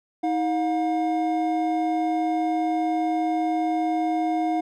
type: tone pair together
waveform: triangle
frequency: 318 / 717 Hz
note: D#4 / F5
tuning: +38 / +45 cents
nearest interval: octave + major second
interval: 1407 cents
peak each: -22 dBFS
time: 0.23-4.61 s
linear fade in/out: 10 ms
effects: none